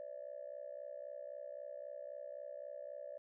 sine tone with amplitude modulation, 581 Hz, D5, 19 cents flat, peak -40 dBFS, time 0-3.18 s, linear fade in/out 0 ms, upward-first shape sine, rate 63.8 Hz, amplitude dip 95%, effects tanh soft clip ceiling -37 dBFS

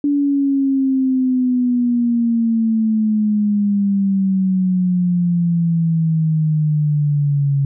sine exponential sweep, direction down, 288.9 to 138.59 Hz, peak -13 dBFS, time 0.04-7.65 s, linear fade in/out 2 ms, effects none

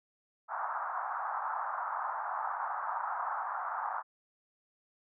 pink band-pass noise, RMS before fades -36 dBFS, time 0.48-4.03 s, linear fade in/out 50 ms, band 760 to 1400 Hz, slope 48 dB/octave, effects none

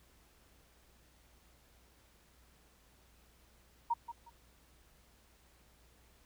sine tone with echo, 938 Hz, A#5, 11 cents sharp, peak -28 dBFS, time 3.9-3.94 s, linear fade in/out 10 ms, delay 180 ms, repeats 2, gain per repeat -12 dB, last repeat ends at 4.3 s, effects added 60 Hz sine -67 dBFS peak until 6.25 s + pink hiss -67 dBFS RMS until 6.25 s

